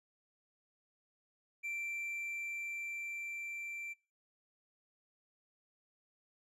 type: tone with level ramp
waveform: triangle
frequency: 2349 Hz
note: D7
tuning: in tune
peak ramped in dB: -36 to -40 dBFS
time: 1.63-3.94 s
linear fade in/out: 20 ms
effects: noise-tail reverb RT60 0.4 s tail -24 dB re dry + resampled to 32000 Hz